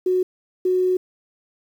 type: tone pair in turn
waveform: sine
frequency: 367.7 / 367.7 Hz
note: F#4 / F#4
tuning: -11 / -11 cents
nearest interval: unison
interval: 0 cents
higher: neither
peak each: -16 dBFS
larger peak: neither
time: 0.06-0.23 / 0.65-0.97 s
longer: second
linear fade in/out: 5 ms
effects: 8-bit